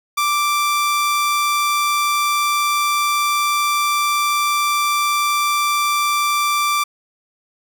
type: tone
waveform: sawtooth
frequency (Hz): 1174.7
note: D6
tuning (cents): 0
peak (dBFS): -12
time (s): 0.17-6.84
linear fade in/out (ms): 10
effects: none